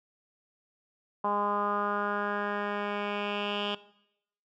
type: tone with low-pass filter sweep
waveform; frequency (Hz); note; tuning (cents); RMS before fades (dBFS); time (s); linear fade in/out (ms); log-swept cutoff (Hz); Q
10% pulse; 204.9; G#3; -23; -31; 1.24-3.75; 5; 1000 to 3100; 4.4
effects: noise-tail reverb RT60 0.8 s tail -19 dB re dry

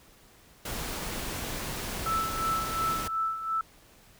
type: noise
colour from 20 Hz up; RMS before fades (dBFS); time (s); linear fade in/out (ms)
pink; -35; 0.65-3.08; 5
type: tone with tremolo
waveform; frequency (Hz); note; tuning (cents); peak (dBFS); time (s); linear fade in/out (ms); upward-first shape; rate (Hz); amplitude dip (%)
sine; 1318.5; E6; 0; -25; 2.06-3.61; 2; sine; 2.8; 65
effects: pink hiss -57 dBFS RMS until 4.19 s

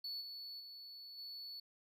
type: tone with level steps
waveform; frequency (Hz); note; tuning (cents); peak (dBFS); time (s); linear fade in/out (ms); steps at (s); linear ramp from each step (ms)
triangle; 4435; C#8; 0; -40 / -45 / -49 / -45; 0.04-1.6; 5; 0.2 / 0.59 / 1.17; 20
effects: none

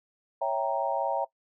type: chord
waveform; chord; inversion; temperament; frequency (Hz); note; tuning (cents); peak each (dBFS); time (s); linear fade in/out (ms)
sine; C# diminished seventh; none; equal; 554.4 / 659.3 / 784 / 932.3; C#5 / E5 / G5 / Bb5; 0 / 0 / 0 / 0; -31; 0.41-1.25; 10
effects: noise-tail reverb RT60 0.1 s tail -20 dB re dry

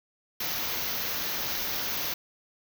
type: band-stop noise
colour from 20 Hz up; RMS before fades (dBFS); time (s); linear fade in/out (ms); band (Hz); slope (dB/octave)
white; -31; 0.4-2.14; 5; 6500 to 12000; 96
effects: none

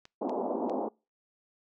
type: clicks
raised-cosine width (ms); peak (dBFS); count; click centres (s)
0.2; -31; 3; 0.054 / 0.295 / 0.697
type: band-pass noise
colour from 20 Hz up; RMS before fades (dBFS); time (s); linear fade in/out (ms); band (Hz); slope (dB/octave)
pink; -32; 0.21-0.89; 10; 230 to 920; 48
effects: noise-tail reverb RT60 0.3 s tail -26 dB re dry

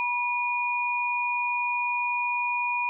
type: tone pair together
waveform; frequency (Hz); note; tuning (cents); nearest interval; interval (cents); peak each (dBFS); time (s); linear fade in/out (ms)
sine; 969.9 / 2444; B5 / D#7; -32 / -32; octave + major third; 1600; -27; 0-2.89; 0
effects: none

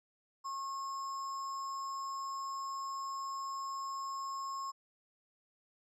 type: tone with sample-and-hold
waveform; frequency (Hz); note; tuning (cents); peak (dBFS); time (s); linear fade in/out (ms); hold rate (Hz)
sine; 1086; C#6; -36; -37; 0.44-4.72; 20; 6300
effects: resampled to 24000 Hz

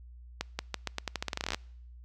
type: accelerating click train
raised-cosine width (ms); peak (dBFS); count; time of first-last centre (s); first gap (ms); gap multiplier
0.2; -14; 19; 0.41-1.546; 180; 0.85
effects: noise-tail reverb RT60 0.7 s tail -26 dB re dry + added 60 Hz sine -47 dBFS peak until 2.04 s

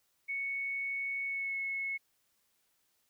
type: tone with pitch glide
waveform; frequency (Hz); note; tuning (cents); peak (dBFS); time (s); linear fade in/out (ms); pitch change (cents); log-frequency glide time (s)
sine; 2217 to 2190; C#7 to C#7; 0 to -22; -33; 0.28-1.98; 20; -22; 1.25-1.57
effects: white hiss -75 dBFS RMS until 3.09 s

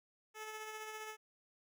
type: tone with tremolo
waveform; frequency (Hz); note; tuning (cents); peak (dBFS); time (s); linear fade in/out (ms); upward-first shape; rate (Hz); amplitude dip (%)
10% pulse; 433; A4; -28; -35; 0.34-1.17; 50; sine; 15; 35
effects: none

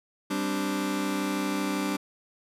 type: chord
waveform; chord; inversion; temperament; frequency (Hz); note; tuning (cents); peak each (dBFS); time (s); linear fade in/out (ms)
sawtooth; G suspended fourth; none; just; 196 / 261.3 / 294; G3 / C4 / D4; 0 / -2 / +2; -27 / -30 / -25; 0.3-1.97; 10
effects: resampled to 32000 Hz

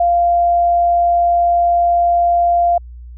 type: tone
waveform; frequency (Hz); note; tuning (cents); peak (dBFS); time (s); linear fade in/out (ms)
sine; 694; F5; -11; -10; 0-2.78; 5
effects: added 60 Hz sine -31 dBFS peak until 3.17 s

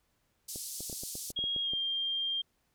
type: band-pass noise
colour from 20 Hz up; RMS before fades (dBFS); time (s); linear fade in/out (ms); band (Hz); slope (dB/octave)
white; -41; 0.48-1.32; 10; 4500 to 12000; 24
type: clicks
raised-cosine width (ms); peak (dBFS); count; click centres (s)
2; -31; 11; 0.559 / 0.806 / 0.898 / 0.928 / 1.035 / 1.154 / 1.304 / 1.39 / 1.44 / 1.563 / 1.735
type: tone with pitch glide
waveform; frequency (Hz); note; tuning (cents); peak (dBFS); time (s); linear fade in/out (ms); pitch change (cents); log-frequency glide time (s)
sine; 3278 to 3194; G#7 to G7; -23 to +32; -30; 1.36-2.42; 10; -45; 1.62-1.72
effects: pink hiss -75 dBFS RMS until 2.74 s

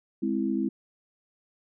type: chord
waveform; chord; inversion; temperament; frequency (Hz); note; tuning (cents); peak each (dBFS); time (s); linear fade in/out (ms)
sine; Ab augmented; none; equal; 207.7 / 261.6 / 329.6; Ab3 / C4 / E4; 0 / 0 / 0; -29; 0.22-0.69; 10
effects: none

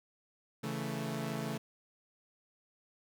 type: chord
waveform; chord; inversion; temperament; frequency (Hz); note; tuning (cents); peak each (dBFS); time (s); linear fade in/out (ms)
sawtooth; A major; first; equal; 138.59 / 164.81 / 220; C#3 / E3 / A3; 0 / 0 / 0; -36 / -37 / -35; 0.63-1.58; 10
effects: none

